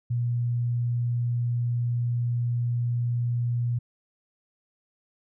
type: tone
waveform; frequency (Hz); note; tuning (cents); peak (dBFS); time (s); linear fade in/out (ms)
sine; 120.1; B2; -48; -23; 0.1-3.79; 10
effects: none